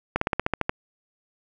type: slowing click train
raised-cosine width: 0.5 ms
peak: -7 dBFS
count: 9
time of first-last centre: 0.16-0.694 s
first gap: 54 ms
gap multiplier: 1.06
effects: none